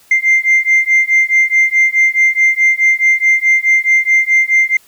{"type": "beating tone pair", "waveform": "sine", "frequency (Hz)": [2091, 2095.7], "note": ["C7", "C7"], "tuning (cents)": [-2, 2], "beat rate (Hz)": 4.7, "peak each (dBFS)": -10, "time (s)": [0.11, 4.77], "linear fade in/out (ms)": 5, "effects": ["tanh soft clip ceiling -4 dBFS", "white hiss -48 dBFS RMS until 4.87 s"]}